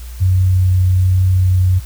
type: tone with vibrato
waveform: sine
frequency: 92.5 Hz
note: F#2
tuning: in tune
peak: -9 dBFS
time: 0.2-1.8 s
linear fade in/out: 20 ms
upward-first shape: triangle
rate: 1.2 Hz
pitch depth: 9 cents each way
effects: added 60 Hz sine -27 dBFS peak until 1.85 s + white hiss -41 dBFS RMS until 1.85 s